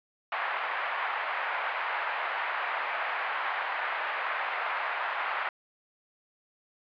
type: band-pass noise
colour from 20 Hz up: pink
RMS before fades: -32 dBFS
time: 0.32-5.49 s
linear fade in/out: 2 ms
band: 760 to 2300 Hz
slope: 24 dB/octave
effects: resampled to 11025 Hz